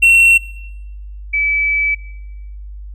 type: tone pair in turn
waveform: triangle / sine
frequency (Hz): 2719 / 2300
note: F7 / D7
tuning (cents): -47 / -37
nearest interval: minor third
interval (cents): 290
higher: first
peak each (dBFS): -4 / -13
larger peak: first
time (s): 0.02-0.38 / 1.33-1.95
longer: second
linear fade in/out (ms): 10
effects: noise-tail reverb RT60 1.0 s tail -21 dB re dry + added 50 Hz sine -28 dBFS peak until 2.94 s